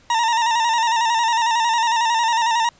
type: tone with vibrato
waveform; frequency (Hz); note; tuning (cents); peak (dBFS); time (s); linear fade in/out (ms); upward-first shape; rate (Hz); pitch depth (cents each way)
40% pulse; 922; A#5; -19; -15; 0.1-2.69; 2; square; 11; 49
effects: pink hiss -53 dBFS RMS until 2.79 s + resampled to 16000 Hz